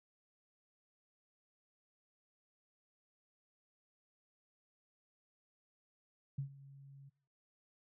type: tone with ADSR envelope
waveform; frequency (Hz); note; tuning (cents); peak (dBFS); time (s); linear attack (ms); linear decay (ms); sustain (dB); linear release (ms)
sine; 138.2; C#3; -5; -34; 6.38-7.1; 7; 99; -19; 18
effects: noise-tail reverb RT60 0.7 s tail -23 dB re dry